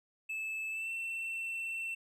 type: tone with pitch glide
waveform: triangle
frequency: 2617 to 2691 Hz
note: E7 to E7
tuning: -13 to +35 cents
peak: -34 dBFS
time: 0.29-1.95 s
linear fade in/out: 10 ms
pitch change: +48 cents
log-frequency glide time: 0.7-0.91 s
effects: none